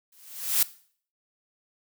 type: noise with exponential growth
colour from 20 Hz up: blue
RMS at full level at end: -19 dBFS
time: 0.12-0.63 s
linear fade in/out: 5 ms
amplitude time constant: 110 ms
effects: noise-tail reverb RT60 0.5 s tail -18 dB re dry